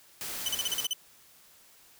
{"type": "noise", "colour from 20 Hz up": "white", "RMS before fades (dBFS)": -37, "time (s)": [0.21, 0.86], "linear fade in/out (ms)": 0}
{"type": "tone bursts", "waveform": "sawtooth", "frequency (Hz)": 3019, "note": "F#7", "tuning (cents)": 34, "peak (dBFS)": -24, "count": 8, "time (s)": [0.46, 0.933], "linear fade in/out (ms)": 2, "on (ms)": 25, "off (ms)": 39}
{"effects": ["white hiss -58 dBFS RMS until 1.99 s"]}